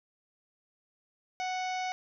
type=harmonic tone; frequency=740 Hz; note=F#5; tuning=in tune; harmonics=1 / 2 / 3 / 4 / 5 / 6 / 7 / 8 / 9; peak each=-32 / -45 / -39 / -48 / -49 / -51 / -49 / -49 / -60 dBFS; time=1.4-1.92 s; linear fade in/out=0 ms; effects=none